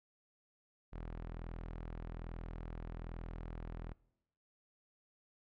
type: tone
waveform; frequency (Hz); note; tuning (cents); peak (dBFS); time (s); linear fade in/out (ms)
sawtooth; 41.2; E1; 0; -39; 0.92-3.94; 20
effects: noise-tail reverb RT60 0.9 s tail -23 dB re dry + low-pass 2000 Hz 12 dB/octave

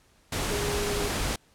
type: tone in noise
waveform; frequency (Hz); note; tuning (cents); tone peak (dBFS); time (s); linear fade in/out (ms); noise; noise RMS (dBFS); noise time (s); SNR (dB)
sine; 410; G#4; -22; -30; 0.51-1.08; 5; pink; -29; 0.32-1.36; -4
effects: pink hiss -62 dBFS RMS until 1.54 s + low-pass 11000 Hz 12 dB/octave

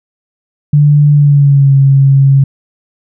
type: tone with pitch glide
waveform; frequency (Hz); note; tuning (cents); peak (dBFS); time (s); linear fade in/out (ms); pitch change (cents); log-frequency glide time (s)
sine; 146.83 to 137; D3 to C#3; 0 to -20; -3; 0.73-2.44; 5; -120; 1.12-1.74
effects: none

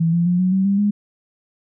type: tone with pitch steps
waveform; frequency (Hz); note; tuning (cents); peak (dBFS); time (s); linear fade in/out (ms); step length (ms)
sine; 164.81 / 171.02 / 177.46 / 184.14 / 191.07 / 198.27 / 205.7; E3 / F3 / F3 / F#3 / G3 / G3 / G#3; 0 / -36 / +28 / -8 / -44 / +20 / -16; -14; 0-0.91; 10; 130
effects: none

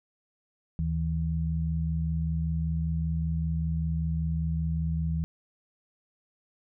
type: tone pair together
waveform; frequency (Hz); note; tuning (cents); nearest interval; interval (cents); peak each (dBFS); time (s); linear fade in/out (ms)
sine; 76.1 / 161.25; D#2 / E3; -38 / -38; octave + minor second; 1300; -29 / -28; 0.79-5.24; 0
effects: none

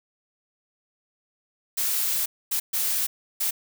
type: noise bursts at uneven times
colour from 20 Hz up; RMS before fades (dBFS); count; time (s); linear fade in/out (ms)
blue; -25; 4; 1.77-2.26 / 2.51-2.6 / 2.73-3.07 / 3.4-3.51; 10
effects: none

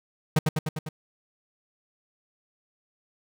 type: tone with echo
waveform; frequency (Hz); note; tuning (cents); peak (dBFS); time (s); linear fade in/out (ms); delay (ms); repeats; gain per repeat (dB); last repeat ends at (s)
45% pulse; 155.56; D#3; 0; -17; 0.36-0.39; 5; 100; 5; -3; 0.89
effects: none

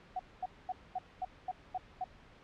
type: tone bursts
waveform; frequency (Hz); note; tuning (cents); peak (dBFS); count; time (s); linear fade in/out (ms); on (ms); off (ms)
sine; 741; F#5; +2; -33; 8; 0.16-2.042; 5; 34; 230
effects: pink hiss -58 dBFS RMS until 2.43 s + low-pass 3000 Hz 12 dB/octave

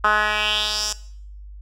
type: tone with band-pass filter sweep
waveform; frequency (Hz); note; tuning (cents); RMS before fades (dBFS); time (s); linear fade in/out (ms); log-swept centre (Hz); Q
10% pulse; 211.4; G#3; +31; -21; 0.04-0.93; 5; 1300 to 6400; 3.6
effects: noise-tail reverb RT60 0.6 s tail -18 dB re dry + added 50 Hz sine -36 dBFS peak until 1.61 s

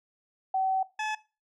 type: tone pair in turn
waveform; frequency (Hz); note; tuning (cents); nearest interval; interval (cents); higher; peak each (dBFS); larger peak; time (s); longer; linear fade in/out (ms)
sine / 20% pulse; 762 / 859.8; G5 / A5; -49 / -40; major second; 209; second; -24; neither; 0.54-0.83 / 0.99-1.15; first; 5
effects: noise-tail reverb RT60 0.3 s tail -19 dB re dry + low-pass 5000 Hz 12 dB/octave

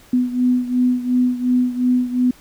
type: beating tone pair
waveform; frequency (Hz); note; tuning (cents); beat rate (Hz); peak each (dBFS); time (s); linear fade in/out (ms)
sine; 248.7 / 251.5; B3 / B3; +12 / +32; 2.8; -16 / -20; 0.13-2.31; 5
effects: pink hiss -48 dBFS RMS until 2.4 s

